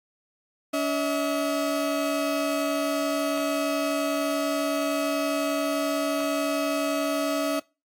35% pulse tone pair together, 284.9 / 641.2 Hz, C#4 / E5, +48 / -48 cents, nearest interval octave + major second, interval 1404 cents, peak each -25 dBFS, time 0.73-7.6 s, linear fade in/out 10 ms, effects noise-tail reverb RT60 0.3 s tail -25 dB re dry + AAC 64 kbps

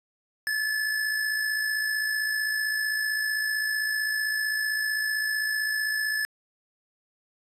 square tone with amplitude modulation, 1730 Hz, A6, 30 cents flat, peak -24 dBFS, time 0.47-6.25 s, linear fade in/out 0 ms, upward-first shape sine, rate 55.6 Hz, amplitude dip 40%, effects resampled to 32000 Hz + 10-bit

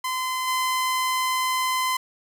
sawtooth tone with level steps, 1027 Hz, C6, 33 cents flat, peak -21 / -18 dBFS, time 0.04-1.97 s, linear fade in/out 5 ms, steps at 0.47 s, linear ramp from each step 10 ms, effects none

